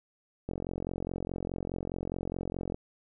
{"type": "click train", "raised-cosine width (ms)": 2, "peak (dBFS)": -21, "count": 102, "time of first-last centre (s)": [0.49, 2.744], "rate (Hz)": 44.8, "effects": []}